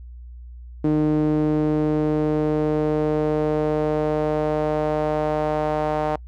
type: tone with band-pass filter sweep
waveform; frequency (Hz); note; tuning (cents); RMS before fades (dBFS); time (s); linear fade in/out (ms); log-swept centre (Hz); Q
sawtooth; 152.5; D#3; -34; -21; 0.84-6.16; 5; 320 to 710; 2.3
effects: noise-tail reverb RT60 0.1 s tail -26 dB re dry + added 60 Hz sine -36 dBFS peak until 6.27 s